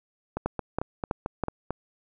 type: two click trains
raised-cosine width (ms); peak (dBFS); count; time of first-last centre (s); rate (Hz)
1; -15 / -12; 7 / 4; 0.37-1.706 / 0.46-1.437; 4.49 / 3.07
effects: none